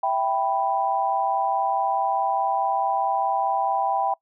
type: chord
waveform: sine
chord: E minor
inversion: none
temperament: equal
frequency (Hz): 659.3 / 784 / 987.8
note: E5 / G5 / B5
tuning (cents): 0 / 0 / 0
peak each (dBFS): -28 / -22 / -26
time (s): 0.03-4.14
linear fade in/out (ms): 5
effects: noise-tail reverb RT60 0.1 s tail -23 dB re dry